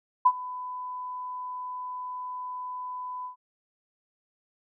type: tone with ADSR envelope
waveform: sine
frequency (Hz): 1001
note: B5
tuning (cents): +23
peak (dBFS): -13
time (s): 0.25-3.36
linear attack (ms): 11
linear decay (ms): 56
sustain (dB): -20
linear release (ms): 110
effects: none